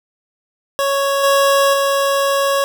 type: tone with level steps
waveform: 25% pulse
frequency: 554.4 Hz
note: C#5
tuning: in tune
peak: -11 / -7 / -10 dBFS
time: 0.79-2.64 s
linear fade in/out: 0 ms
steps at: 1.23 / 1.73 s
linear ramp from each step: 10 ms
effects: none